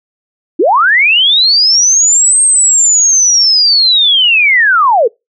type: linear two-way sweep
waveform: sine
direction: up then down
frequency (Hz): 277.2 to 8500 to 413.4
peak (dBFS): -5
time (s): 0.59-5.08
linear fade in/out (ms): 10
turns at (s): 2.42
effects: noise-tail reverb RT60 0.2 s tail -25 dB re dry